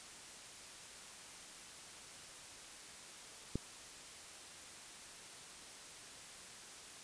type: click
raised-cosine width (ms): 3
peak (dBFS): -23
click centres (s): 3.556
effects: white hiss -53 dBFS RMS until 7.03 s + resampled to 22050 Hz